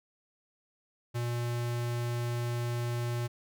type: tone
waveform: square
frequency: 119.7 Hz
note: A#2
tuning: 46 cents sharp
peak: -31 dBFS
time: 1.14-3.28 s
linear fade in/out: 20 ms
effects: none